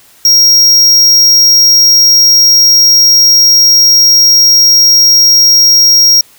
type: tone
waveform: square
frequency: 5600 Hz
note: F8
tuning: 4 cents sharp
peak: -3 dBFS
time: 0.25-6.21 s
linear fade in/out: 2 ms
effects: white hiss -42 dBFS RMS until 6.38 s

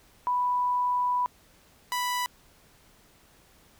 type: tone pair in turn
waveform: sine / sawtooth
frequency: 987.8 / 987.8 Hz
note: B5 / B5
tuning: 0 / 0 cents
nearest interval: unison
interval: 0 cents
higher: neither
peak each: -23 dBFS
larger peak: neither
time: 0.27-1.26 / 1.92-2.26 s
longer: first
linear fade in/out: 0 ms
effects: pink hiss -59 dBFS RMS until 3.79 s

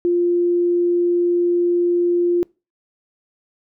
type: tone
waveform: sine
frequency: 349.2 Hz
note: F4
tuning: in tune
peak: -14 dBFS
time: 0.05-2.43 s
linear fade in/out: 0 ms
effects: noise-tail reverb RT60 0.3 s tail -26 dB re dry

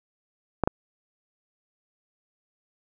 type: clicks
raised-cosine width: 1 ms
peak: -7 dBFS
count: 2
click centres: 0.637 / 0.675 s
effects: none

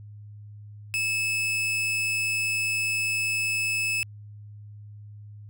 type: tone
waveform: 40% pulse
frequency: 2605 Hz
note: E7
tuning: 21 cents flat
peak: -23 dBFS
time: 0.94-4.03 s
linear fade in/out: 0 ms
effects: added 104 Hz sine -41 dBFS peak until 5.49 s

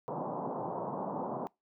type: band-pass noise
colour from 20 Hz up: white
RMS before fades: -37 dBFS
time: 0.08-1.47 s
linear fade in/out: 0 ms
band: 130 to 1000 Hz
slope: 48 dB/octave
effects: noise-tail reverb RT60 0.2 s tail -23 dB re dry

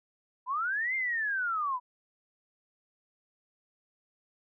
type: linear two-way sweep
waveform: sine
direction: up then down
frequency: 962 to 2126 to 962 Hz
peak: -28 dBFS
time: 0.46-1.8 s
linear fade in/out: 50 ms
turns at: 0.95 s
effects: none

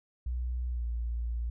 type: tone with pitch glide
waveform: sine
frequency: 61.3 to 58.3 Hz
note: B1 to A#1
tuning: -12 to +1 cents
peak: -30 dBFS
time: 0.26-1.5 s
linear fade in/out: 5 ms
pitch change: -87 cents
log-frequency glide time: 0.7-0.85 s
effects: none

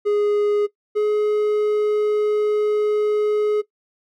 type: tone pair in turn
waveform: triangle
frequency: 414.3 / 421.5 Hz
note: G#4 / G#4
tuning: -4 / +26 cents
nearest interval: unison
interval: 30 cents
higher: second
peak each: -14 dBFS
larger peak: neither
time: 0.05-0.67 / 0.95-3.62 s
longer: second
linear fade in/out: 20 ms
effects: noise-tail reverb RT60 0.1 s tail -18 dB re dry

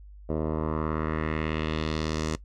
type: tone with low-pass filter sweep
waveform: 10% pulse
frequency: 78.2 Hz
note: D#2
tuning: 9 cents sharp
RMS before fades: -29 dBFS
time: 0.29-2.36 s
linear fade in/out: 5 ms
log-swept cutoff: 620 to 7100 Hz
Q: 1.9
effects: noise-tail reverb RT60 0.1 s tail -19 dB re dry + added 50 Hz sine -44 dBFS peak until 2.44 s

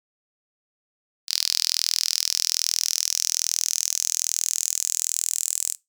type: tone with high-pass filter sweep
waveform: sawtooth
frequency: 41.2 Hz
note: E1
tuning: in tune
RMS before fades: -25 dBFS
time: 1.27-5.76 s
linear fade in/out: 50 ms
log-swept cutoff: 4700 to 7600 Hz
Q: 4.6
effects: noise-tail reverb RT60 0.2 s tail -21 dB re dry

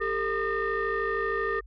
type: tone cluster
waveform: sine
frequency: 399.5 / 452.5 / 1217 / 1822 Hz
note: G4 / A4 / D#6 / A#6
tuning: +33 / +48 / -39 / -40 cents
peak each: -30 dBFS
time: 0-1.61 s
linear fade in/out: 20 ms
effects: tanh soft clip ceiling -20 dBFS + added 50 Hz sine -45 dBFS peak until 1.66 s

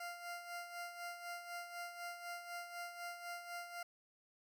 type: tone with tremolo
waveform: 20% pulse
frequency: 697 Hz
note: F5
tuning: 4 cents flat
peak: -38 dBFS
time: 0-3.83 s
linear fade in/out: 5 ms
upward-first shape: sine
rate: 4 Hz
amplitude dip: 60%
effects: none

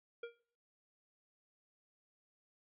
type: tone with exponential decay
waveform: square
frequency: 469.6 Hz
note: A#4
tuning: 13 cents sharp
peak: -40 dBFS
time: 0.23-0.4 s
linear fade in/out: 5 ms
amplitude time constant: 35 ms
effects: noise-tail reverb RT60 0.5 s tail -22 dB re dry + resampled to 8000 Hz

